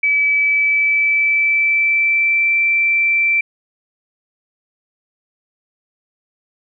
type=tone with pitch glide; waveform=sine; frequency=2296 to 2340 Hz; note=D7 to D7; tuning=-40 to -7 cents; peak=-12 dBFS; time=0.03-3.41 s; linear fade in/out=5 ms; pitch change=+33 cents; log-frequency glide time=0.28-2.58 s; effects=none